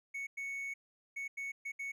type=tone bursts at uneven times; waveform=triangle; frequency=2217 Hz; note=C#7; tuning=in tune; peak=-36 dBFS; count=6; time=0.14-0.27 / 0.37-0.74 / 1.16-1.28 / 1.37-1.52 / 1.65-1.72 / 1.79-1.92 s; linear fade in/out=10 ms; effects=none